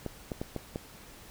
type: clicks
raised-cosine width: 2 ms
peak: -20 dBFS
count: 5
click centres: 0.063 / 0.318 / 0.415 / 0.563 / 0.759 s
effects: pink hiss -51 dBFS RMS until 1.3 s